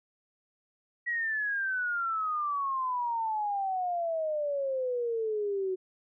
sine exponential sweep, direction down, 1931 to 368.9 Hz, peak -28 dBFS, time 1.06-5.76 s, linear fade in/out 20 ms, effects none

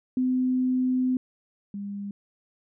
sine tone pair in turn, 255.1 / 201.3 Hz, C4 / G3, -44 / +46 cents, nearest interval major third, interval 410 cents, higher first, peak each -21 / -31 dBFS, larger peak first, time 0.17-1.17 / 1.74-2.11 s, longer first, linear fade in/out 2 ms, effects none

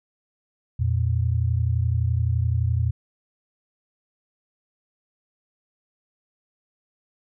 sine tone pair together, 85.3 / 117.02 Hz, F2 / A#2, -40 / +7 cents, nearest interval perfect fourth, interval 547 cents, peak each -22 dBFS, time 0.79-2.91 s, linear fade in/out 10 ms, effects none

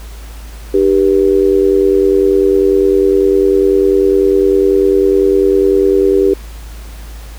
sine tone with amplitude modulation, 392 Hz, G4, in tune, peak -3 dBFS, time 0.74-6.34 s, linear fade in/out 5 ms, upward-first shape sine, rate 90 Hz, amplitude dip 90%, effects added 54 Hz sine -27 dBFS peak until 7.38 s + pink hiss -38 dBFS RMS until 7.38 s

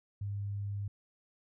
sine tone, 101 Hz, G#2, 48 cents flat, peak -34 dBFS, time 0.21-0.88 s, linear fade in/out 5 ms, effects none

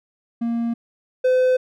triangle tone pair in turn, 233.1 / 510.2 Hz, A#3 / C5, 0 / -44 cents, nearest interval octave + major second, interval 1356 cents, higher second, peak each -18 / -12 dBFS, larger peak second, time 0.41-0.74 / 1.24-1.57 s, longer neither, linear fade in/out 10 ms, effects none

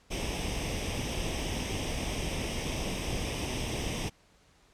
pink noise with comb filter, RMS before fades -33 dBFS, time 0.1-4.1 s, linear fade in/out 20 ms, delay 0.35 ms, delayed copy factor +0.7, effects pink hiss -63 dBFS RMS until 4.73 s + low-pass 8000 Hz 12 dB/octave

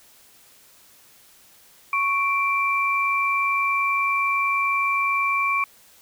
sine tone pair together, 1108.6 / 2349 Hz, C#6 / D7, 0 / 0 cents, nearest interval octave + minor second, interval 1300 cents, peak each -22 dBFS, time 1.93-5.64 s, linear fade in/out 2 ms, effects white hiss -53 dBFS RMS until 6.01 s

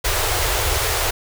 pink band-stop noise, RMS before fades -20 dBFS, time 0.04-1.11 s, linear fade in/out 10 ms, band 110 to 360 Hz, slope 48 dB/octave, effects none

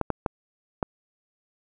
clicks, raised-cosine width 1 ms, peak -10 dBFS, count 4, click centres 0.013 / 0.103 / 0.262 / 0.828 s, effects none

